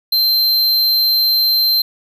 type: tone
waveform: square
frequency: 4125 Hz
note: C8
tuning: 25 cents flat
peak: -12 dBFS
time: 0.12-1.82 s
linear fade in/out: 5 ms
effects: none